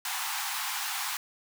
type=high-pass noise; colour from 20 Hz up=pink; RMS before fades=-33 dBFS; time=0.05-1.17 s; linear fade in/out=2 ms; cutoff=760 Hz; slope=96 dB/octave; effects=none